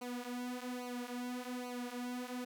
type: tone with flanger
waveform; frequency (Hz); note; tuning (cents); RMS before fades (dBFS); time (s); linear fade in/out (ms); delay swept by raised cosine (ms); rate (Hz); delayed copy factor
sawtooth; 246.9; B3; 0; -42; 0.01-2.45; 10; 0.57 to 6.47; 1.2; -0.8
effects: none